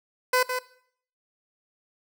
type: tone with echo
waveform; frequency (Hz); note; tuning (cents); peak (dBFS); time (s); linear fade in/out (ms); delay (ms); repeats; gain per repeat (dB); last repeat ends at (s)
15% pulse; 505; B4; +39; -13; 0.33-0.43; 5; 160; 1; -7; 0.59
effects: noise-tail reverb RT60 0.6 s tail -18 dB re dry